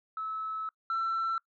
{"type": "tone pair in turn", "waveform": "sine", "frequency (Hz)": [1300, 1341.2], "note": ["E6", "E6"], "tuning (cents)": [-24, 30], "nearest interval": "minor second", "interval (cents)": 54, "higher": "second", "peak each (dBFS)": [-32, -26], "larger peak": "second", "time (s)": [[0.17, 0.69], [0.9, 1.38]], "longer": "first", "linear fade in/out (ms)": 2, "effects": ["noise-tail reverb RT60 0.1 s tail -24 dB re dry", "tanh soft clip ceiling -26 dBFS"]}